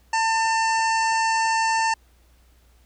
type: harmonic tone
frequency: 897 Hz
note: A5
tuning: 33 cents sharp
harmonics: 1 / 2 / 3 / 5 / 6 / 7 / 8 / 9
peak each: -20 / -26 / -30 / -34 / -36 / -37 / -38 / -39 dBFS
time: 0.13-1.94 s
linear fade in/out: 5 ms
effects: added 60 Hz sine -54 dBFS peak until 2.85 s + pink hiss -62 dBFS RMS until 2.85 s